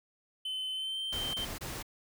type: tone with pitch glide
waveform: triangle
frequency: 3052 to 3123 Hz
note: G7 to G7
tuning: -47 to -7 cents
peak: -32 dBFS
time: 0.45-1.45 s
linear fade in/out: 5 ms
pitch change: +40 cents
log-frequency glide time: 0.73-0.99 s
type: noise bursts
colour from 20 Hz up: pink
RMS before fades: -40 dBFS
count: 3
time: 1.12-1.828 s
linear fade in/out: 10 ms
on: 220 ms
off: 24 ms
effects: none